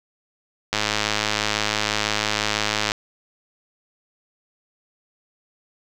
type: click train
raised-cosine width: 0.2 ms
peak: -3 dBFS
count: 233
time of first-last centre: 0.73-2.919 s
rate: 106 Hz
effects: none